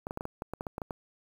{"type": "clicks", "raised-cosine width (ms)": 1, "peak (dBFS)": -21, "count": 12, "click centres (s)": [0.069, 0.109, 0.174, 0.209, 0.254, 0.421, 0.536, 0.609, 0.668, 0.781, 0.818, 0.908], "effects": ["8-bit"]}